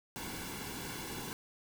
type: noise with comb filter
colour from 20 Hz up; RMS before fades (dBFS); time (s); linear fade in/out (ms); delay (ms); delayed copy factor
pink; -42; 0.16-1.33; 0; 1.6; -0.65
effects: none